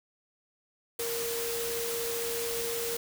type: tone in noise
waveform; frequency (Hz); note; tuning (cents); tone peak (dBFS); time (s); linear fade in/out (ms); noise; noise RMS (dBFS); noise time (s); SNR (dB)
sine; 466.2; A#4; 0; -33; 0.99-2.97; 5; white; -35; 0.99-2.97; -1
effects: none